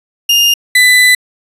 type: tone pair in turn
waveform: 35% pulse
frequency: 2823 / 1996.2 Hz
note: F7 / B6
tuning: +18 / +18 cents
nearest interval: tritone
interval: 600 cents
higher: first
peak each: -5 / -3 dBFS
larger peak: second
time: 0.29-0.54 / 0.75-1.15 s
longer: second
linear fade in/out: 5 ms
effects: resampled to 32000 Hz